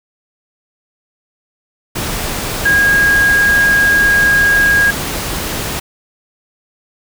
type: tone in noise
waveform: sine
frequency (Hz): 1635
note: G#6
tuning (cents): -28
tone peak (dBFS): -8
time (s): 2.65-4.91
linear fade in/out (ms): 10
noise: pink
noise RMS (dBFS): -20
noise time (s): 1.95-5.8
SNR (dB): +9
effects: none